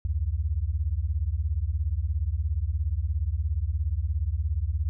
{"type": "beating tone pair", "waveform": "sine", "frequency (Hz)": [68, 85], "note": ["C#2", "F2"], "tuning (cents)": [-33, -46], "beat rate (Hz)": 17, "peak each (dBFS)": -27, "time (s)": [0.05, 4.89], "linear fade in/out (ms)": 0, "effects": []}